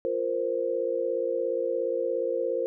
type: chord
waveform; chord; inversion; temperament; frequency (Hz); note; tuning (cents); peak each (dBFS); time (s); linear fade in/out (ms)
sine; F suspended fourth; none; equal; 349.2 / 466.2 / 523.3; F4 / Bb4 / C5; 0 / 0 / 0; -33 / -29 / -28; 0.05-2.66; 0
effects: none